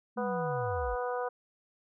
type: linear sweep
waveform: sine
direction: down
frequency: 224 to 43.65 Hz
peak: -35 dBFS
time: 0.16-0.96 s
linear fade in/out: 20 ms
type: harmonic tone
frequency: 246.9 Hz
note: B3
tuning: in tune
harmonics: 2 / 3 / 4 / 5 / 6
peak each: -33 / -37 / -39 / -41 / -43 dBFS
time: 0.17-1.29 s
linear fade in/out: 10 ms
effects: none